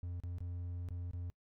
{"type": "tone with dropouts", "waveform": "triangle", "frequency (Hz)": 87.9, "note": "F2", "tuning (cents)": 12, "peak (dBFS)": -37, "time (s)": [0.03, 1.3], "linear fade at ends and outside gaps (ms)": 0, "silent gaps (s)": [[0.201, 0.236], [0.384, 0.405], [0.887, 0.906], [1.111, 1.134]], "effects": ["noise-tail reverb RT60 0.1 s tail -24 dB re dry"]}